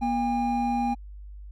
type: tone pair together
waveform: triangle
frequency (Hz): 239.9 / 806.9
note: A#3 / G5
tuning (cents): +50 / +50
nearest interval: octave + major sixth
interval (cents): 2100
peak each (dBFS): -24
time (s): 0.01-0.95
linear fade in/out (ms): 20
effects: added 50 Hz sine -39 dBFS peak until 1.51 s